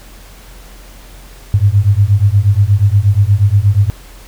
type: beating tone pair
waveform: sine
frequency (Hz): 97.1 / 105.5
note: G2 / G#2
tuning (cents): -16 / +28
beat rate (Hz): 8.4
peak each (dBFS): -10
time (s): 1.54-3.9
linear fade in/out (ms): 0
effects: added 44 Hz sine -35 dBFS peak until 4.27 s + pink hiss -40 dBFS RMS until 4.27 s